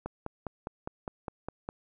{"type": "click train", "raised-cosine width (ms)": 1, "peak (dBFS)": -21, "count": 9, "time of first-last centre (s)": [0.06, 1.689], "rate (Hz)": 4.91, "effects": []}